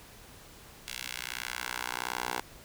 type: tone with high-pass filter sweep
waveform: 10% pulse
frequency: 61.4 Hz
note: B1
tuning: 9 cents flat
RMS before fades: -37 dBFS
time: 0.88-2.4 s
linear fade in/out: 0 ms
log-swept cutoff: 2800 to 690 Hz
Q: 1.1
effects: pink hiss -52 dBFS RMS until 2.64 s